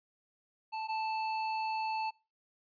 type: tone pair in turn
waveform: square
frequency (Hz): 880 / 880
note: A5 / A5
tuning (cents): 0 / 0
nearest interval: unison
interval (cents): 0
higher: neither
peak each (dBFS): -36 / -33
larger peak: second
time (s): 0.72-0.88 / 0.88-2.11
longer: second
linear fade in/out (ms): 20
effects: noise-tail reverb RT60 0.3 s tail -24 dB re dry + resampled to 11025 Hz